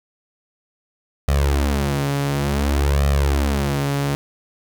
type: tone with flanger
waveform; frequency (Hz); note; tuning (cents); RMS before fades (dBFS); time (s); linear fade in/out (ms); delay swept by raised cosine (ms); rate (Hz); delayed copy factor
sawtooth; 70.4; C#2; +27; -19; 1.28-4.15; 0; 1.6 to 7; 0.56; +0.9
effects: none